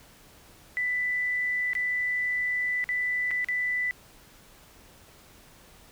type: tone with dropouts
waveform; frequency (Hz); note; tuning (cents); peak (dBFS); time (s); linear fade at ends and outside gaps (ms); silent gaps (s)
sine; 1987; B6; +10; -25; 0.77-3.91; 0; 1.733-1.752 / 2.841-2.89 / 3.308-3.313 / 3.445-3.486
effects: pink hiss -54 dBFS RMS until 5.91 s